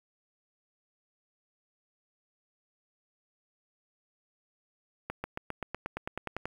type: accelerating click train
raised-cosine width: 0.5 ms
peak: -19 dBFS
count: 13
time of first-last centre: 5.1-6.456 s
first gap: 140 ms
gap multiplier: 0.96
effects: 8-bit